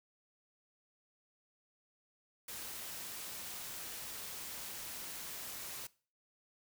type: noise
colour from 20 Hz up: white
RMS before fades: -45 dBFS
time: 2.48-5.87 s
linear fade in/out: 5 ms
effects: noise-tail reverb RT60 0.4 s tail -21 dB re dry